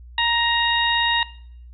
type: harmonic tone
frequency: 937 Hz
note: A#5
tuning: 9 cents sharp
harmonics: 1 / 2 / 3 / 4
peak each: -23 / -23 / -23 / -23 dBFS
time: 0.18-1.23 s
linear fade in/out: 2 ms
effects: noise-tail reverb RT60 0.6 s tail -19 dB re dry + added 60 Hz sine -39 dBFS peak until 1.73 s